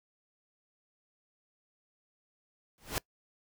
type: noise with exponential growth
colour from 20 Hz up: pink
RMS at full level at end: -29 dBFS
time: 2.78-2.98 s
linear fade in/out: 0 ms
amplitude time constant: 42 ms
effects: noise-tail reverb RT60 0.1 s tail -23 dB re dry